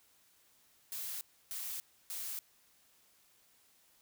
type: noise bursts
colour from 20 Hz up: blue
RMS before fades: -41 dBFS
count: 3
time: 0.92-2.39 s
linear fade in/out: 0 ms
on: 290 ms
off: 300 ms
effects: white hiss -68 dBFS RMS until 4.01 s